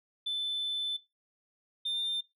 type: tone pair in turn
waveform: sine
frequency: 3520 / 3598 Hz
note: A7 / A7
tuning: 0 / +38 cents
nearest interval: unison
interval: 38 cents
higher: second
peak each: -28 / -28 dBFS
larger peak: neither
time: 0.26-0.97 / 1.85-2.21 s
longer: first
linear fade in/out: 10 ms
effects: noise-tail reverb RT60 0.2 s tail -17 dB re dry + tanh soft clip ceiling -28 dBFS